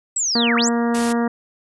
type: linear two-way sweep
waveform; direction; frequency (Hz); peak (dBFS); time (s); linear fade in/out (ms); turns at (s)
sine; down then up; 8010 to 1085 to 8010; -18; 0.16-0.69; 5; 0.56
type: harmonic tone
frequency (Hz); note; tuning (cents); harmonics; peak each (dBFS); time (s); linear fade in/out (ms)
235.1; A#3; +15; 1 / 2 / 3 / 4 / 5 / 6 / 7 / 8; -18 / -24 / -28 / -30 / -32 / -34 / -35 / -36; 0.35-1.28; 5
type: noise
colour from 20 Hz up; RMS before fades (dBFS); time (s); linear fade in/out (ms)
white; -28; 0.94-1.13; 10
effects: resampled to 24000 Hz